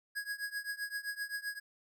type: tone with tremolo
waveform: square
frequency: 1657 Hz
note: G#6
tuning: 4 cents flat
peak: -34 dBFS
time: 0.15-1.6 s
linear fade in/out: 20 ms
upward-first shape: triangle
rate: 7.7 Hz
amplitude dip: 95%
effects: none